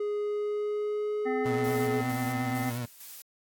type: tone with pitch glide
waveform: triangle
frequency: 415.3 to 424.5 Hz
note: G#4 to G#4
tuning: 0 to +38 cents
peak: -26 dBFS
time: 0-2.01 s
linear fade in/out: 5 ms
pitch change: +38 cents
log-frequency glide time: 0.18-1.84 s
type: harmonic tone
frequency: 256.9 Hz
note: C4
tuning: 32 cents flat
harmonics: 1 / 3 / 5 / 7 / 8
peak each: -32 / -35 / -42 / -43 / -40 dBFS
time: 1.25-2.71 s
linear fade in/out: 20 ms
type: tone with vibrato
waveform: 30% pulse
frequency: 120.8 Hz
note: B2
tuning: 38 cents flat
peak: -29 dBFS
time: 1.45-2.86 s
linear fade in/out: 10 ms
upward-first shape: sine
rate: 8.4 Hz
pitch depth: 50 cents each way
type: noise with tremolo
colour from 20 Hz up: blue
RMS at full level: -44 dBFS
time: 1.64-3.22 s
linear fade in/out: 2 ms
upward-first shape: square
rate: 2.2 Hz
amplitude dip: 60%
effects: AAC 64 kbps